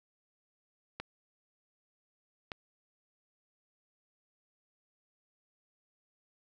clicks, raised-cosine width 0.3 ms, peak -22 dBFS, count 2, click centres 1 / 2.518 s, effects none

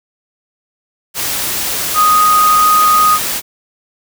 sine tone in noise, 1244.5 Hz, D#6, in tune, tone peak -7 dBFS, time 1.94-3.19 s, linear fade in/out 50 ms, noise white, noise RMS -18 dBFS, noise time 1.14-3.42 s, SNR +8 dB, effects none

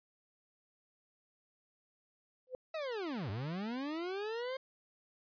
sine tone with exponential growth, 509 Hz, C5, 48 cents flat, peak -34 dBFS, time 2.47-2.55 s, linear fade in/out 1 ms, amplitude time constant 17 ms
40% pulse linear two-way sweep, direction down then up, 658 to 92.5 to 535 Hz, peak -36 dBFS, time 2.74-4.57 s, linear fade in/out 5 ms, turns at 3.3 s
effects resampled to 11025 Hz

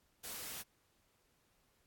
white noise, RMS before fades -45 dBFS, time 0.23-0.63 s, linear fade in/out 20 ms, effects pink hiss -75 dBFS RMS until 1.86 s + AAC 64 kbps

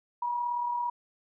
sine tone with amplitude modulation, 963 Hz, B5, 44 cents flat, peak -26 dBFS, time 0.22-0.9 s, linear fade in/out 5 ms, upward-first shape sine, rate 37.8 Hz, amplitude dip 40%, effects none

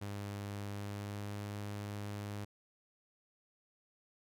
sawtooth tone with pitch glide, 101.3 to 102.65 Hz, G#2 to G#2, -43 to -20 cents, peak -36 dBFS, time 0.01-2.45 s, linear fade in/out 10 ms, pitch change +23 cents, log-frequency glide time 0.64-1.48 s, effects none

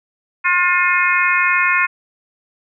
harmonic tone, 356.8 Hz, F4, 37 cents sharp, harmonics 3 / 4 / 5 / 6 / 7, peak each -19 / -19 / -19 / -19 / -19 dBFS, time 0.44-1.87 s, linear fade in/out 20 ms, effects none

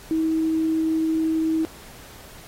sine tone, 320 Hz, D#4, 49 cents sharp, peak -19 dBFS, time 0.11-1.65 s, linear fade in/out 0 ms, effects pink hiss -45 dBFS RMS until 2.47 s + AAC 48 kbps

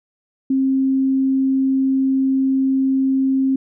sine tone, 266.6 Hz, C4, 33 cents sharp, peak -14 dBFS, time 0.5-3.56 s, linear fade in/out 5 ms, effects none

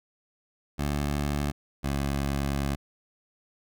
15% pulse tone pair in turn, 72.4 / 69.77 Hz, D2 / C#2, -24 / +12 cents, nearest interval minor second, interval 64 cents, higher first, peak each -20 dBFS, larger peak neither, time 0.78-1.52 / 1.83-2.76 s, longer second, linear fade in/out 20 ms, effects none

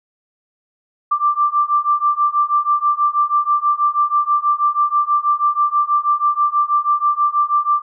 sine beating tone pair, 1174.7 / 1180.9 Hz, D6 / D6, 0 / +9 cents, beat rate 6.2 Hz, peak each -17 / -16 dBFS, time 1.11-7.82 s, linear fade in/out 10 ms, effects none

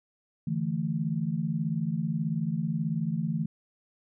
sine chord, D suspended second, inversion none, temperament just, 146.83 / 165.19 / 220.2 Hz, D3 / E3 / A3, 0 / +4 / +2 cents, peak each -33 / -29 / -32 dBFS, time 0.47-3.46 s, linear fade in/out 5 ms, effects none

